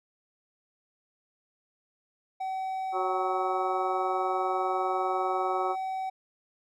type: tone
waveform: triangle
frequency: 760 Hz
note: F#5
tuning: 46 cents sharp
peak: -28 dBFS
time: 2.4-6.1 s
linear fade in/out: 10 ms
type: harmonic tone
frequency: 185 Hz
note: F#3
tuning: in tune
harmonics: 2 / 3 / 4 / 5 / 6 / 7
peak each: -32 / -36 / -40 / -38 / -34 / -34 dBFS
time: 2.92-5.76 s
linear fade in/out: 50 ms
effects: none